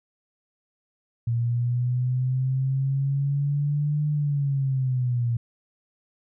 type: linear two-way sweep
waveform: sine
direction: up then down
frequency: 116.54 to 150 to 116.54 Hz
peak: -21 dBFS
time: 1.27-5.37 s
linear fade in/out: 5 ms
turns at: 4.08 s
effects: none